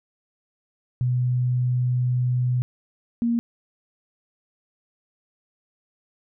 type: tone pair in turn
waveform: sine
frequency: 124.7 / 234.5 Hz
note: B2 / A#3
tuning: +17 / +11 cents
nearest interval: major seventh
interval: 1094 cents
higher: second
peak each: -19 dBFS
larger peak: neither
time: 1.01-2.62 / 3.22-3.39 s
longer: first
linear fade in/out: 0 ms
effects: none